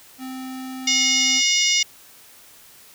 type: tone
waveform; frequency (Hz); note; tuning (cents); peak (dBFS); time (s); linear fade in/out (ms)
square; 260; C4; -11; -31; 0.18-1.42; 50
type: harmonic tone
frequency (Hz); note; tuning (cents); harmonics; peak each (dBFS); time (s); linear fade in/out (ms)
721; F#5; -45; 3 / 4 / 5 / 6 / 7 / 8 / 9 / 10; -23 / -23 / -25 / -31 / -23 / -22 / -33 / -29; 0.87-1.83; 5
effects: white hiss -48 dBFS RMS until 2.94 s